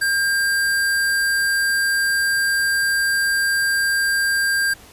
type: tone with sample-and-hold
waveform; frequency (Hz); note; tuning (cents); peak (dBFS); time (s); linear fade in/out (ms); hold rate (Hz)
sine; 1603; G6; +38; -16; 0.01-4.74; 10; 6300
effects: pink hiss -45 dBFS RMS until 4.92 s + resampled to 32000 Hz